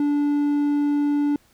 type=tone; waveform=triangle; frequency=290.4 Hz; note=D4; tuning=19 cents flat; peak=-16 dBFS; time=0-1.36 s; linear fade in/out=2 ms; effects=pink hiss -59 dBFS RMS until 1.53 s